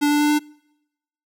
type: tone with pitch steps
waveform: square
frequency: 292.2 / 294.2 / 296.3 / 298.3 Hz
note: D4 / D4 / D4 / D4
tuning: -9 / +3 / +15 / +27 cents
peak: -16 dBFS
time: 0.01-0.394 s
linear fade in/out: 20 ms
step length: 96 ms
effects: noise-tail reverb RT60 0.9 s tail -26 dB re dry